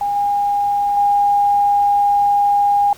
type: tone with level steps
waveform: sine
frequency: 813 Hz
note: G#5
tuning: 37 cents flat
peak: -16 / -14 / -11 dBFS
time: 0.01-2.93 s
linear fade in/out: 2 ms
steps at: 0.16 / 0.97 s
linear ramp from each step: 2 ms
effects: pink hiss -42 dBFS RMS until 2.97 s